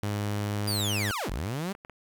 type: tone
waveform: sawtooth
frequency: 103.3 Hz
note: G#2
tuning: 9 cents flat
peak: -24 dBFS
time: 0.03-1.11 s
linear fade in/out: 0 ms
type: linear two-way sweep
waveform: sawtooth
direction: down then up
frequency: 4890 to 36.25 to 205 Hz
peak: -26 dBFS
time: 0.67-1.73 s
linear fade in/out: 10 ms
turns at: 1.3 s
type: clicks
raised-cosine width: 0.5 ms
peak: -30 dBFS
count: 6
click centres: 0.801 / 1.468 / 1.692 / 1.751 / 1.849 / 1.897 s
effects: 9-bit